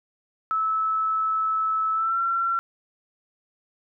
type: tone with pitch glide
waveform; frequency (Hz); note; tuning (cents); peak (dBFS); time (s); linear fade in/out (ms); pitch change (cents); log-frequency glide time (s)
sine; 1304 to 1359.4; E6 to F6; -19 to -47; -21; 0.51-2.59; 0; +72; 1.93-2.19
effects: none